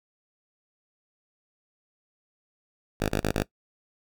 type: tone bursts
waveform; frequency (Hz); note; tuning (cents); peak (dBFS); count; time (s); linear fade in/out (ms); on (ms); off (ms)
5% pulse; 51.91; G#1; 0; -13; 4; 3-3.433; 10; 91; 23
effects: noise-tail reverb RT60 0.1 s tail -20 dB re dry